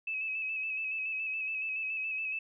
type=tone with vibrato; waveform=sine; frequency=2587 Hz; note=E7; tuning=33 cents flat; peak=-32 dBFS; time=0.07-2.39 s; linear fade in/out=5 ms; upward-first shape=square; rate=7.1 Hz; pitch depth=30 cents each way; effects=none

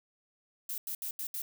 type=noise bursts at uneven times; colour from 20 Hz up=violet; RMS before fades=-37 dBFS; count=5; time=0.69-0.78 / 0.87-0.95 / 1.02-1.11 / 1.19-1.27 / 1.34-1.42 s; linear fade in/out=2 ms; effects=none

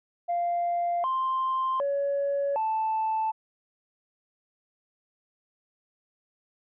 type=tone with pitch steps; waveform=sine; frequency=695 / 1048 / 562 / 879 Hz; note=F5 / C6 / C#5 / A5; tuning=-9 / +2 / +24 / -2 cents; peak=-23 dBFS; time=0.28-3.32 s; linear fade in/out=20 ms; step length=760 ms; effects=tanh soft clip ceiling -21 dBFS

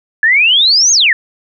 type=exponential two-way sweep; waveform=sine; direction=up then down; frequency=1698 to 6645 to 1698 Hz; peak=-6 dBFS; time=0.23-1.13 s; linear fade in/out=2 ms; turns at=0.92 s; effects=none

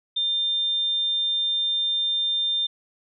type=tone; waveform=sine; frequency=3600 Hz; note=A7; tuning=39 cents sharp; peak=-21 dBFS; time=0.16-2.67 s; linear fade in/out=10 ms; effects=none

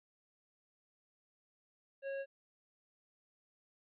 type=tone with tanh clipping; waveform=sine; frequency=548 Hz; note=C#5; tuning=20 cents flat; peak=-40 dBFS; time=2.02-2.26 s; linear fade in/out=50 ms; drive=15 dB; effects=resampled to 8000 Hz

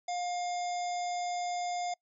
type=harmonic tone; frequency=709 Hz; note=F5; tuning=26 cents sharp; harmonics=1 / 3 / 5 / 7 / 9 / 10; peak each=-32 / -45 / -48 / -48 / -50 / -48 dBFS; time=0.08-1.94 s; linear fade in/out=5 ms; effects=noise-tail reverb RT60 0.1 s tail -25 dB re dry

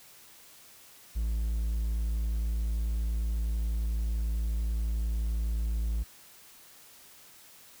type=tone; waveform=triangle; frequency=55.7 Hz; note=A1; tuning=22 cents sharp; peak=-25 dBFS; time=1.15-6.04 s; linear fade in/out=20 ms; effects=white hiss -54 dBFS RMS until 7.8 s

